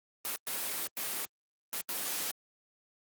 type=noise bursts at uneven times; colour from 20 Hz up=white; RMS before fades=-35 dBFS; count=5; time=0.25-0.36 / 0.47-0.87 / 0.97-1.25 / 1.73-1.81 / 1.89-2.31 s; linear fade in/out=0 ms; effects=high-pass 200 Hz 12 dB/octave + Opus 24 kbps